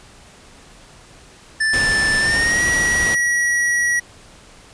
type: tone with pitch glide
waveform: square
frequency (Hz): 1762 to 1921.5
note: A6 to B6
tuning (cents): +2 to -48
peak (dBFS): -16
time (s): 1.6-4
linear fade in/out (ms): 10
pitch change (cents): +150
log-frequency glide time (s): 2.19-2.62
type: noise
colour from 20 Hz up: pink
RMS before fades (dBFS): -25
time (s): 1.73-3.15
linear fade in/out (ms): 5
effects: pink hiss -45 dBFS RMS until 4.73 s + resampled to 22050 Hz